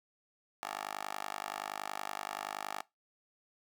10% pulse tone with high-pass filter, 50.6 Hz, G#1, 44 cents flat, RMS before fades -41 dBFS, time 0.63-2.82 s, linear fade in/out 0 ms, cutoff 880 Hz, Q 2.1, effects noise-tail reverb RT60 0.2 s tail -21 dB re dry

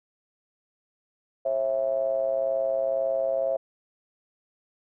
triangle ring-modulated tone, 61 Hz, B1, 21 cents flat, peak -18 dBFS, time 1.45-3.57 s, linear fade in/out 10 ms, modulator 599 Hz, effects none

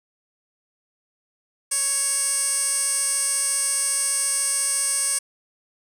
15% pulse tone with band-pass filter, 554.4 Hz, C#5, in tune, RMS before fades -23 dBFS, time 1.71-5.19 s, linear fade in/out 10 ms, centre 8400 Hz, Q 6.3, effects none

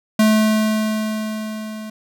square tone with level ramp, 216.4 Hz, A3, 29 cents flat, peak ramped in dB -11 to -30 dBFS, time 0.19-1.9 s, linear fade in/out 5 ms, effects none

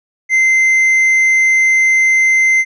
sine tone with tanh clipping, 2075 Hz, C7, 15 cents flat, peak -9 dBFS, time 0.29-2.65 s, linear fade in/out 50 ms, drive 4 dB, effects none

